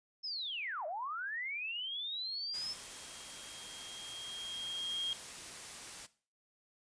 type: linear two-way sweep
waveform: sine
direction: down then up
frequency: 5320 to 587.3 to 5320 Hz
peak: -37 dBFS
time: 0.23-2.74 s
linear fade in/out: 20 ms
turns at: 0.86 s
type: tone with exponential growth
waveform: sine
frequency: 3238 Hz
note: G#7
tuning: 45 cents flat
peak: -33 dBFS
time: 1.68-5.13 s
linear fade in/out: 0 ms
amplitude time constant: 750 ms
type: noise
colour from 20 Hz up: white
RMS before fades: -47 dBFS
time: 2.53-6.07 s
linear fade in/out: 20 ms
effects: noise-tail reverb RT60 0.4 s tail -17 dB re dry + resampled to 22050 Hz